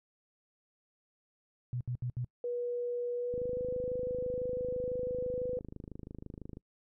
sine tone bursts, 123.47 Hz, B2, in tune, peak -32 dBFS, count 4, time 1.73-2.245 s, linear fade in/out 0 ms, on 77 ms, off 69 ms
sine tone with pitch glide, 484.6 to 499.4 Hz, B4 to B4, -33 to +19 cents, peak -32 dBFS, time 2.44-5.59 s, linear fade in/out 2 ms, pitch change +52 cents, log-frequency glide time 3.15-3.67 s
click train, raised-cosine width 3 ms, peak -31 dBFS, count 85, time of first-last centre 3.34-6.571 s, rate 26 Hz
effects noise-tail reverb RT60 0.1 s tail -26 dB re dry

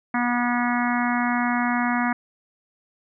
harmonic tone, 242.4 Hz, B3, 32 cents flat, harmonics 1 / 3 / 4 / 5 / 6 / 7 / 8 / 9, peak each -23 / -28 / -29 / -30 / -31 / -31 / -32 / -33 dBFS, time 0.14-2.13 s, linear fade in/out 5 ms, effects none

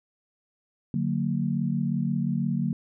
sine chord, D augmented, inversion none, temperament just, 146.83 / 183.54 / 229.4 Hz, D3 / F#3 / A#3, 0 / -14 / -28 cents, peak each -28 dBFS, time 0.94-2.73 s, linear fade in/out 2 ms, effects none

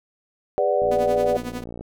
sine chord, G# half-diminished seventh, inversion none, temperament equal with one note detuned, 406.5 / 493.9 / 587.3 / 740 Hz, G#4 / B4 / D5 / F#5, -37 / 0 / 0 / 0 cents, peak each -25 / -23 / -21 / -25 dBFS, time 0.58-1.37 s, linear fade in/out 0 ms
click train, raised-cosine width 2 ms, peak -22 dBFS, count 59, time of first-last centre 0.82-1.81 s, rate 58.6 Hz
sawtooth tone with tremolo, 247.4 Hz, B3, 3 cents sharp, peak -23 dBFS, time 0.91-1.64 s, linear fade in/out 5 ms, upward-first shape triangle, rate 11 Hz, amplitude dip 90%
effects none

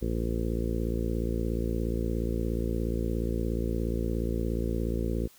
harmonic tone, 57 Hz, A#1, 38 cents flat, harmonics 1 / 2 / 3 / 4 / 5 / 6 / 7 / 8 / 9, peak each -30 / -35 / -37 / -35 / -41 / -36 / -39 / -39 / -42 dBFS, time 0.01-5.28 s, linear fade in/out 20 ms, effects white hiss -57 dBFS RMS until 5.38 s

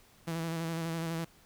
sawtooth tone with vibrato, 164.81 Hz, E3, in tune, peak -29 dBFS, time 0.27-1.25 s, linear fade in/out 10 ms, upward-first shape square, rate 12 Hz, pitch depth 25 cents each way, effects pink hiss -61 dBFS RMS until 1.45 s

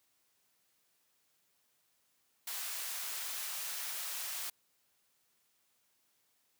white high-pass noise, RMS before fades -40 dBFS, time 2.47-4.5 s, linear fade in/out 5 ms, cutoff 800 Hz, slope 12 dB/octave, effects white hiss -75 dBFS RMS until 6.59 s + high-pass 80 Hz 12 dB/octave

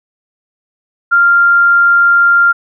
sine tone, 1393 Hz, F6, 5 cents flat, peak -5 dBFS, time 1.11-2.53 s, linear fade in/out 20 ms, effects none

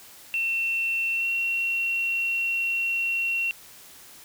sine tone with pitch glide, 2700 to 2731 Hz, E7 to F7, +41 to -39 cents, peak -23 dBFS, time 0.34-3.51 s, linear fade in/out 0 ms, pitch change +20 cents, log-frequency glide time 1.15-1.26 s, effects white hiss -48 dBFS RMS until 4.24 s

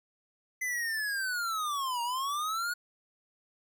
square linear two-way sweep, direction down then up, 2039 to 932.3 to 1460 Hz, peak -31 dBFS, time 0.61-2.74 s, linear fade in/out 10 ms, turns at 2.02 s, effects none

